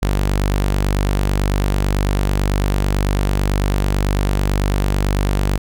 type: tone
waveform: sawtooth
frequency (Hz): 49.04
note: G1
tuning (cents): +1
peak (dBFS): -11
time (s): 0.02-5.58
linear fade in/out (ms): 10
effects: none